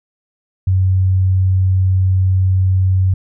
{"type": "tone", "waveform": "sine", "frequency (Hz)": 93.8, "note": "F#2", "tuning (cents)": 24, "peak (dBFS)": -10, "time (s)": [0.67, 3.14], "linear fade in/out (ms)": 5, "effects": []}